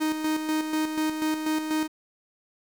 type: tone with tremolo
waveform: 45% pulse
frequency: 311.1 Hz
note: D#4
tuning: in tune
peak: -23 dBFS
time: 0-1.88 s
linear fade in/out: 20 ms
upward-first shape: square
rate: 4.1 Hz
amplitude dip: 50%
effects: 9-bit